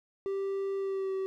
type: tone with pitch glide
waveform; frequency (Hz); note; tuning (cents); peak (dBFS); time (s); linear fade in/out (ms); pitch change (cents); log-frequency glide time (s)
triangle; 391.5 to 383; G4 to G4; -2 to -40; -28; 0.26-1.26; 0; -38; 0.77-1.13
effects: none